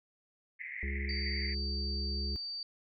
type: band-pass noise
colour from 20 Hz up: white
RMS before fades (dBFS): -42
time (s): 0.59-1.55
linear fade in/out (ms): 20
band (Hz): 1900 to 2200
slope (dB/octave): 96
type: harmonic tone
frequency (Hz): 69.2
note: C#2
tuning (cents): -2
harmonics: 1 / 3 / 5 / 6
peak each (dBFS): -34 / -44 / -48 / -50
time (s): 0.83-2.36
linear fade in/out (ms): 0
type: tone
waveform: sine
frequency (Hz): 4622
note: D8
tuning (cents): -28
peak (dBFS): -37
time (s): 1.09-2.63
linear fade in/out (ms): 2
effects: none